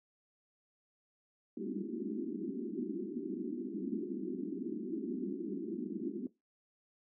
white band-pass noise, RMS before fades -39 dBFS, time 1.57-6.27 s, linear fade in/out 2 ms, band 190 to 380 Hz, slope 96 dB/octave, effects noise-tail reverb RT60 0.2 s tail -18 dB re dry

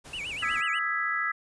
pink noise, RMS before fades -46 dBFS, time 0.04-0.62 s, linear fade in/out 20 ms
triangle tone with vibrato, 2580 Hz, E7, 38 cents flat, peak -31 dBFS, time 0.13-0.79 s, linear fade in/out 5 ms, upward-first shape sine, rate 8.2 Hz, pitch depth 250 cents each way
sine chord, E major seventh, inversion third, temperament equal, 1244.5 / 1318.5 / 1661.2 / 1975.5 Hz, D#6 / E6 / G#6 / B6, 0 / 0 / 0 / 0 cents, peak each -36 / -31 / -31 / -30 dBFS, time 0.42-1.32 s, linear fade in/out 10 ms
effects resampled to 24000 Hz

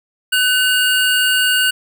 square tone pair together, 1507.1 / 2845 Hz, F#6 / F7, +31 / +31 cents, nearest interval major seventh, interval 1100 cents, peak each -16 dBFS, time 0.32-1.71 s, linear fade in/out 10 ms, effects none

